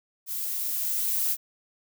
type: noise with level ramp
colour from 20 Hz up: violet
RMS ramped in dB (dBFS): -32 to -25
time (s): 0.26-1.37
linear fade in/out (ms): 50
effects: none